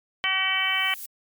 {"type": "harmonic tone", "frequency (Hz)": 381.1, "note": "G4", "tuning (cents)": -49, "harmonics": [2, 3, 4, 5, 6, 7, 8], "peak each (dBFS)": [-35, -32, -33, -28, -26, -33, -26], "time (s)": [0.24, 0.94], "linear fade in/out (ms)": 0}
{"type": "noise with exponential growth", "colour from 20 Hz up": "violet", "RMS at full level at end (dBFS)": -34, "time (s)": [0.32, 1.06], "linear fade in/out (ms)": 5, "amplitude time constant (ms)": 160}
{"effects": ["MP3 96 kbps"]}